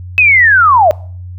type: linear sweep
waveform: sine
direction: down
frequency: 2586 to 582 Hz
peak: -4 dBFS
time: 0.18-0.91 s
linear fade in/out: 0 ms
effects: noise-tail reverb RT60 0.5 s tail -23 dB re dry + added 90 Hz sine -24 dBFS peak until 1.38 s